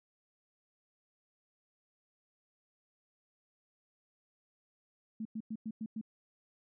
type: tone bursts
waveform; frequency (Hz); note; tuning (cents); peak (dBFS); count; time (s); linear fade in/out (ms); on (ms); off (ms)
sine; 220; A3; 0; -36; 6; 5.2-6.013; 5; 53; 99
effects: none